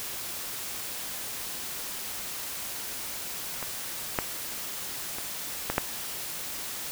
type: clicks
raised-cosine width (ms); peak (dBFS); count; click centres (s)
0.5; -18 / -9 / -21 / -11 / -7; 5; 3.627 / 4.188 / 5.185 / 5.7 / 5.781
effects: white hiss -36 dBFS RMS until 6.91 s